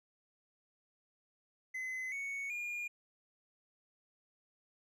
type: tone with pitch steps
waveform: triangle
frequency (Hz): 2037 / 2221 / 2422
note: C7 / C#7 / D#7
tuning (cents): -47 / +3 / -47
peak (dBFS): -36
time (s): 1.74-2.88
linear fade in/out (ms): 10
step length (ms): 380
effects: none